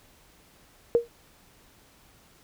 sine tone with exponential decay, 470.4 Hz, A#4, 16 cents sharp, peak -13 dBFS, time 0.95-1.08 s, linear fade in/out 0 ms, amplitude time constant 27 ms, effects pink hiss -58 dBFS RMS until 2.43 s

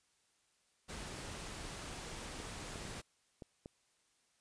pink noise, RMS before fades -46 dBFS, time 0.88-3.02 s, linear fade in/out 20 ms
clicks, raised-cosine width 2 ms, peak -34 dBFS, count 5, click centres 2.402 / 2.758 / 2.853 / 3.422 / 3.659 s
effects white hiss -75 dBFS RMS until 4.4 s + resampled to 22050 Hz

